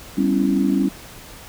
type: chord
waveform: sine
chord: C# half-diminished seventh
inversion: second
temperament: equal with one note detuned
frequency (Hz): 196 / 252.3 / 277.2 / 329.6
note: G3 / B3 / C#4 / E4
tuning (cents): 0 / +37 / 0 / 0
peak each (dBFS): -20 / -24 / -19 / -24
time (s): 0.17-0.89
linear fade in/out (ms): 10
effects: pink hiss -40 dBFS RMS until 1.48 s